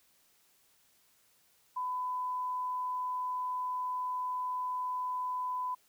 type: tone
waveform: sine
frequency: 1003 Hz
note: B5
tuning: 26 cents sharp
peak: -32 dBFS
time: 1.76-5.75 s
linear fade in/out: 10 ms
effects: white hiss -68 dBFS RMS until 5.88 s